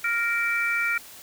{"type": "harmonic tone", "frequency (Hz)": 466.2, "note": "A#4", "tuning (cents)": 0, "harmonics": [3, 4, 5], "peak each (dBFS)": [-26, -30, -25], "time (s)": [0.04, 0.98], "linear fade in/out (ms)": 5, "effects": ["white hiss -45 dBFS RMS until 1.22 s"]}